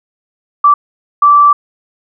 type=tone bursts at uneven times; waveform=sine; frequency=1164 Hz; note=D6; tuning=16 cents flat; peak=-3 dBFS; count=2; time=0.64-0.74 / 1.22-1.53 s; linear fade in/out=5 ms; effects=none